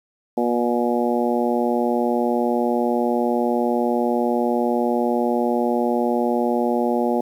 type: harmonic tone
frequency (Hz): 120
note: B2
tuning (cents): -49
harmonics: 2 / 3 / 4 / 5 / 6 / 7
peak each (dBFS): -22 / -24 / -25 / -26 / -27 / -27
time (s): 0.37-7.21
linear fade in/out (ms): 5
effects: 8-bit